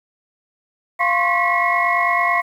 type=tone cluster; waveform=sine; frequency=696 / 1051 / 1100 / 1943 / 2170 Hz; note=F5 / C6 / C#6 / B6 / C#7; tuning=-6 / +7 / -14 / -29 / -37 cents; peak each=-21 dBFS; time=0.99-2.42 s; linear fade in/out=20 ms; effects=tanh soft clip ceiling -4 dBFS + 8-bit